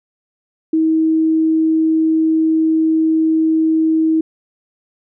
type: tone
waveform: sine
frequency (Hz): 319.2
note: D#4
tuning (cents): +44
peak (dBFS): -11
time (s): 0.73-4.21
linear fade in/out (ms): 5
effects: none